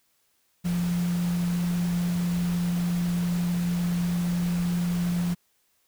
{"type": "tone in noise", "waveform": "sine", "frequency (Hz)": 174.61, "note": "F3", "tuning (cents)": 0, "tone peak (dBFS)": -23, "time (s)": [0.64, 5.35], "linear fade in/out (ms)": 20, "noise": "pink", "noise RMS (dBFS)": -39, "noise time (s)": [0.64, 5.35], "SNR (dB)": 13, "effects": ["white hiss -69 dBFS RMS until 5.87 s"]}